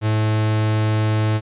45% pulse tone, 108.3 Hz, A2, 27 cents flat, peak -16 dBFS, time 0.01-1.41 s, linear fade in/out 50 ms, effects resampled to 8000 Hz

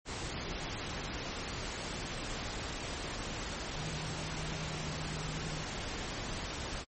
sine tone in noise, 155.1 Hz, D#3, 5 cents flat, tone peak -41 dBFS, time 3.74-5.66 s, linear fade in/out 50 ms, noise pink, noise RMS -39 dBFS, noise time 0.05-6.85 s, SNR -5 dB, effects MP3 32 kbps

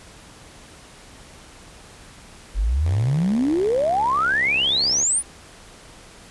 sine exponential sweep, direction up, 43.51 to 10000 Hz, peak -17 dBFS, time 2.54-5.23 s, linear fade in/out 50 ms
5% pulse tone with vibrato, 67.7 Hz, C#2, 40 cents flat, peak -23 dBFS, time 2.85-5.04 s, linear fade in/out 10 ms, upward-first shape sine, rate 14 Hz, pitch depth 180 cents each way
effects pink hiss -45 dBFS RMS until 6.3 s + resampled to 24000 Hz

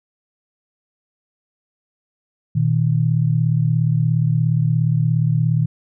sine tone pair together, 120 / 157.05 Hz, B2 / D#3, -49 / +16 cents, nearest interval perfect fourth, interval 465 cents, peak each -17 dBFS, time 2.55-5.66 s, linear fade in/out 10 ms, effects none

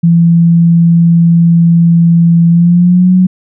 sine tone with pitch glide, 168.6 to 183.86 Hz, E3 to F#3, +39 to -11 cents, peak -3 dBFS, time 0.03-3.27 s, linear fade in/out 10 ms, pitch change +150 cents, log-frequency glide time 2.49-3.14 s, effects none

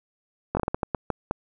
slowing click train, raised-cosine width 1 ms, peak -10 dBFS, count 10, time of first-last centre 0.55-1.311 s, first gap 20 ms, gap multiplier 1.34, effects none

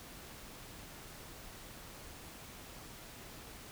silence, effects pink hiss -51 dBFS RMS until 3.71 s

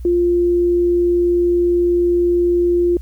sine tone, 349.2 Hz, F4, in tune, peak -12 dBFS, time 0.05-2.97 s, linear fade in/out 2 ms, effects added 60 Hz sine -27 dBFS peak until 3.01 s + white hiss -56 dBFS RMS until 3.01 s

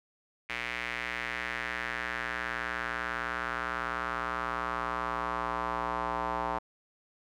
square tone with band-pass filter sweep, 59.9 Hz, A#1, 48 cents sharp, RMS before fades -34 dBFS, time 0.49-6.59 s, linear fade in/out 10 ms, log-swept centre 2200 to 940 Hz, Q 3, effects none

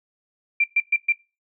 sine tone bursts, 2364 Hz, D7, 11 cents sharp, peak -15 dBFS, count 4, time 0.6-1.124 s, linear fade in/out 5 ms, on 41 ms, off 120 ms, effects noise-tail reverb RT60 0.3 s tail -24 dB re dry

